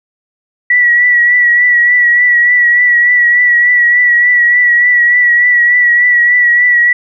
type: tone with vibrato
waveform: sine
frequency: 1941 Hz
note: B6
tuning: 31 cents flat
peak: -5 dBFS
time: 0.7-6.93 s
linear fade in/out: 5 ms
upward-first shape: triangle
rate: 3.4 Hz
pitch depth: 37 cents each way
effects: none